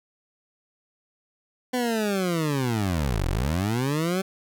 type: linear two-way sweep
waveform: 20% pulse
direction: down then up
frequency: 254.4 to 39.56 to 194.2 Hz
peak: -18 dBFS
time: 1.73-4.22 s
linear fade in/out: 10 ms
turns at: 3.27 s
effects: none